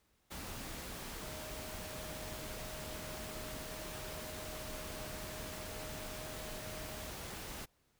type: tone in noise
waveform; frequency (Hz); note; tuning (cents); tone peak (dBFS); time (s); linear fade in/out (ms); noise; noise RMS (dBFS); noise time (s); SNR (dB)
sine; 622.3; D#5; 0; -50; 1.23-7.11; 20; pink; -45; 0.3-7.66; -8
effects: pink hiss -75 dBFS RMS until 7.99 s